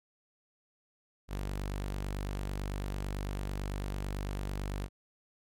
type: tone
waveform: sawtooth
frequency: 49 Hz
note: G1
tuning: in tune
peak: -30 dBFS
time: 1.28-4.89 s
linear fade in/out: 50 ms
effects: MP3 64 kbps